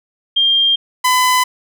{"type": "tone pair in turn", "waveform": ["sine", "sawtooth"], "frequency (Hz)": [3199, 1007.6], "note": ["G7", "B5"], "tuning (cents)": [34, 34], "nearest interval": "octave + minor sixth", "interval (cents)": 2000, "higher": "first", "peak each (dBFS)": [-10, -7], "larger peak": "second", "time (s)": [[0.36, 0.76], [1.04, 1.44]], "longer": "neither", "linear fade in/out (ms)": 10, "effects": []}